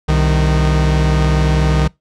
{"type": "tone pair together", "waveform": "45% pulse", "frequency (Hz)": [64.7, 153.88], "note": ["C2", "D#3"], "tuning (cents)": [-19, -19], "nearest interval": "octave + minor third", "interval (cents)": 1500, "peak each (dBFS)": -14, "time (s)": [0.08, 1.88], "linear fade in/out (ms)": 10, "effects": ["noise-tail reverb RT60 0.2 s tail -24 dB re dry", "low-pass 6000 Hz 12 dB/octave"]}